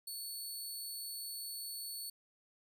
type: tone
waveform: 15% pulse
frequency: 4435 Hz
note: C#8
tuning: in tune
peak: -35 dBFS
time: 0.07-2.1 s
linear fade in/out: 5 ms
effects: none